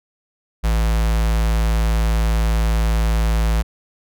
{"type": "tone with notch filter", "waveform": "square", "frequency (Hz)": 55, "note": "A1", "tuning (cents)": 0, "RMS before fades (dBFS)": -17, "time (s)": [0.63, 3.63], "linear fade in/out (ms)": 20, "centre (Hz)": 320, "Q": 1.4, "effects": []}